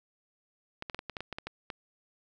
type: clicks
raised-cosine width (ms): 0.3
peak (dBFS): -21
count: 11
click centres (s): 0.824 / 0.898 / 0.946 / 0.991 / 1.097 / 1.168 / 1.206 / 1.327 / 1.385 / 1.47 / 1.702
effects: none